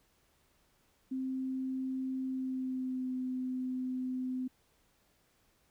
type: tone with pitch glide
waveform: sine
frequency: 261.6 to 255.8 Hz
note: C4 to C4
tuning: 0 to -39 cents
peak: -33 dBFS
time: 1.11-4.48 s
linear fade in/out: 10 ms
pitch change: -39 cents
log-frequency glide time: 2.25-3.13 s
effects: pink hiss -71 dBFS RMS until 5.7 s